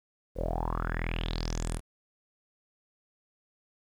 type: tone with low-pass filter sweep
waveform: sawtooth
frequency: 41.2 Hz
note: E1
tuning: in tune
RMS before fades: -32 dBFS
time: 0.35-1.81 s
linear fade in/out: 50 ms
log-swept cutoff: 490 to 11000 Hz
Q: 7.5
effects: 10-bit